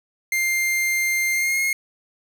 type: tone with pitch glide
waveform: 45% pulse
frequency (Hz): 2100 to 2149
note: C7 to C7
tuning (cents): +6 to +46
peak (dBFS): -19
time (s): 0.32-1.73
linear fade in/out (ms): 2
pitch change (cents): +40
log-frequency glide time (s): 1.31-1.61
effects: none